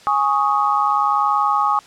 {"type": "chord", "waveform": "sine", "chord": "Ab suspended fourth", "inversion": "none", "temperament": "equal with one note detuned", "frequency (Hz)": [830.6, 1108.7, 1249.6], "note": ["Ab5", "Db6", "Eb6"], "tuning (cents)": [0, 0, 7], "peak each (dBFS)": -19, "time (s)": [0.07, 1.79], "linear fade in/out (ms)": 0, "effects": ["white hiss -45 dBFS RMS until 1.86 s", "low-pass 6000 Hz 12 dB/octave"]}